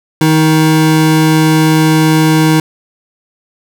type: tone pair together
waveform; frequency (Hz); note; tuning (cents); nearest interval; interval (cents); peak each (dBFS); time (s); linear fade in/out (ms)
square; 156.9 / 315.1; D#3 / D#4; +15 / +22; octave; 1207; -10; 0.21-2.6; 2
effects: none